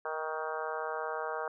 harmonic tone with a mistuned harmonic, 157 Hz, D#3, 16 cents sharp, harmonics 3 / 4 / 5 / 6 / 7 / 8 / 9 / 10, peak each -39 / -40 / -41 / -42 / -42 / -43 / -44 / -44 dBFS, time 0.05-1.48 s, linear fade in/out 2 ms, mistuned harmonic 7, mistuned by +23 cents, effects none

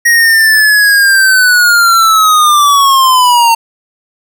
square linear sweep, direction down, 1888 to 909 Hz, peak -5 dBFS, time 0.05-3.55 s, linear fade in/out 10 ms, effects none

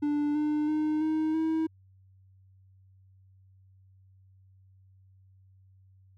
triangle tone with pitch steps, 293.7 / 300 / 306.5 / 313.1 / 319.9 Hz, D4 / D4 / D#4 / D#4 / D#4, 0 / +37 / -26 / +11 / +48 cents, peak -23 dBFS, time 0.02-1.67 s, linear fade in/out 10 ms, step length 330 ms, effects added 95 Hz sine -56 dBFS peak until 6.17 s

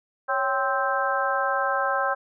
harmonic tone with a mistuned harmonic, 261.6 Hz, C4, in tune, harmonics 2 / 3 / 4 / 5 / 6, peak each -28 / -28 / -28 / -28 / -28 dBFS, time 0.28-2.15 s, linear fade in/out 20 ms, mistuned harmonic 2, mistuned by +100 cents, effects none

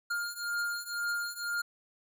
square beating tone pair, 1408 / 1410 Hz, F6 / F6, +14 / +16 cents, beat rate 2 Hz, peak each -37 / -35 dBFS, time 0.1-1.62 s, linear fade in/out 10 ms, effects none

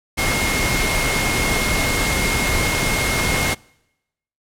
sine tone in noise, 2147 Hz, C7, 44 cents sharp, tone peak -23 dBFS, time 0.17-3.55 s, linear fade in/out 20 ms, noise pink, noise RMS -20 dBFS, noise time 0.17-3.55 s, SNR -6 dB, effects noise-tail reverb RT60 0.9 s tail -26 dB re dry + low-pass 12000 Hz 12 dB/octave

